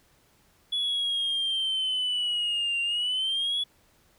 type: linear two-way sweep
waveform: sine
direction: down then up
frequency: 3405 to 2766 to 3405 Hz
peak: -23 dBFS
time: 0.72-3.64 s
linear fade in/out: 10 ms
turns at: 2.81 s
effects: tanh soft clip ceiling -23 dBFS + pink hiss -63 dBFS RMS until 4.18 s